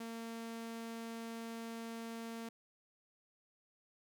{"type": "tone", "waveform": "sawtooth", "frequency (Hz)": 228.7, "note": "A#3", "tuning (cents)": -33, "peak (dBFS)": -39, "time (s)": [0, 2.49], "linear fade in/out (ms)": 5, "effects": []}